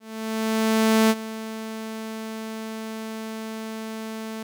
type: tone with ADSR envelope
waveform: sawtooth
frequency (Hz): 220.9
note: A3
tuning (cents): +7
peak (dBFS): -11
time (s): 0-4.43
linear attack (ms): 1100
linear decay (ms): 44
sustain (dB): -16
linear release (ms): 3
effects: none